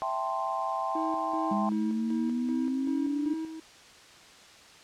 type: chord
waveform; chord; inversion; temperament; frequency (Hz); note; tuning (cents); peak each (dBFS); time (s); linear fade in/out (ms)
sine; A minor seventh; second; equal; 659.3 / 784 / 880 / 1046.5; E5 / G5 / A5 / C6; 0 / 0 / 0 / 0; -35 / -33 / -37 / -32; 0.02-1.69; 0
type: tone with tremolo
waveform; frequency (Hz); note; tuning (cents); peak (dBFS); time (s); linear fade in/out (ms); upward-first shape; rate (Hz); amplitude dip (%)
triangle; 320; D#4; +49; -29; 0.95-3.6; 5; square; 2.6; 55
type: exponential sweep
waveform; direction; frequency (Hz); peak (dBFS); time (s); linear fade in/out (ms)
sine; up; 202.2 to 299.6; -27; 1.51-3.34; 5
effects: white hiss -52 dBFS RMS until 4.83 s + low-pass 6000 Hz 12 dB/octave